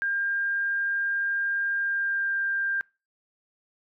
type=tone with pitch glide; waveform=sine; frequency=1603 to 1591 Hz; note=G6 to G6; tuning=+38 to +25 cents; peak=-24 dBFS; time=0.02-2.81 s; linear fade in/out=0 ms; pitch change=-13 cents; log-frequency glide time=1.78-2.36 s; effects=noise-tail reverb RT60 0.3 s tail -25 dB re dry